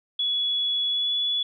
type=tone with pitch glide; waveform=sine; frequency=3388 to 3416 Hz; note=G#7 to G#7; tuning=+34 to +48 cents; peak=-22 dBFS; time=0.19-1.43 s; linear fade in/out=5 ms; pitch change=+14 cents; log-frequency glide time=0.89-1.11 s; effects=none